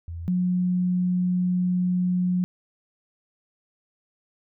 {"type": "tone pair in turn", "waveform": "sine", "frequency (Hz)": [84.1, 180.48], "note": ["E2", "F#3"], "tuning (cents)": [35, -43], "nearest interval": "octave + minor second", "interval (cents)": 1322, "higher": "second", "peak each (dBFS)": [-31, -20], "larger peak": "second", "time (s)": [[0.08, 0.28], [0.28, 2.44]], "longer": "second", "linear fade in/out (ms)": 0, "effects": []}